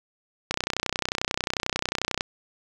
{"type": "click train", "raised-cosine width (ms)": 0.2, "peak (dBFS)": -7, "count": 54, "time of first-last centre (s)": [0.51, 2.209], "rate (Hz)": 31.2, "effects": []}